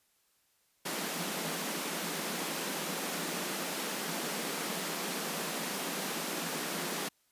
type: high-pass noise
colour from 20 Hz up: pink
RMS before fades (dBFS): -36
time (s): 0.85-7.09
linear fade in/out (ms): 10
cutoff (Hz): 160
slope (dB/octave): 96
effects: white hiss -72 dBFS RMS until 7.31 s + resampled to 32000 Hz